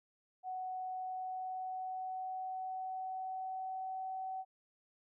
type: tone with pitch glide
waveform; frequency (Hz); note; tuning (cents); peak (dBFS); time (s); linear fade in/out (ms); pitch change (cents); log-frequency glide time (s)
sine; 744 to 757; F#5 to F#5; +9 to +39; -38; 0.43-4.45; 50; +30; 0.85-4.11
effects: none